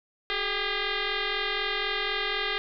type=tone with frequency modulation; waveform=sine; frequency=784 Hz; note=G5; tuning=in tune; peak=-26 dBFS; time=0.3-2.58 s; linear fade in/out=0 ms; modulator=403 Hz; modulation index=7.9; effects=none